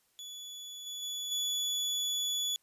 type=tone with level steps; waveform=30% pulse; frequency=3424 Hz; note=A7; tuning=48 cents flat; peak=-40 / -36 / -33 / -28 dBFS; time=0.19-2.56 s; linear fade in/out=0 ms; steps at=0.86 / 1.02 / 1.31 s; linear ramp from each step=10 ms; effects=white hiss -72 dBFS RMS until 2.62 s + resampled to 32000 Hz